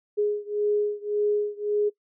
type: beating tone pair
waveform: sine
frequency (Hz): 415.3 / 417.1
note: G#4 / G#4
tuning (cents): 0 / +7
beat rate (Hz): 1.8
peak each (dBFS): -25 / -26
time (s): 0.17-1.9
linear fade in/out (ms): 20
effects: noise-tail reverb RT60 0.1 s tail -21 dB re dry